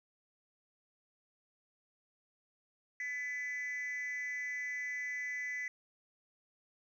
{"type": "tone with frequency modulation", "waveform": "sine", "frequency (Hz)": 2000, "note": "B6", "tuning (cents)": 21, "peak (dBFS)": -34, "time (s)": [3, 5.68], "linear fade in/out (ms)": 2, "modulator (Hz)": 270, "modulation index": 0.46, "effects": ["tanh soft clip ceiling -35 dBFS", "12-bit"]}